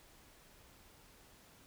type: silence
effects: pink hiss -62 dBFS RMS until 1.66 s